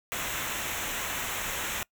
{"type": "noise with comb filter", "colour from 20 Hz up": "pink", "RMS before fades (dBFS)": -33, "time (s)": [0.12, 1.83], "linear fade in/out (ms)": 0, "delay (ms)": 0.21, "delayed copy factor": -0.7, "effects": ["noise-tail reverb RT60 0.1 s tail -24 dB re dry"]}